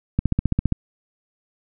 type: click train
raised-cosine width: 5 ms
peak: -6 dBFS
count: 9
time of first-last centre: 0.19-0.723 s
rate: 15 Hz
effects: none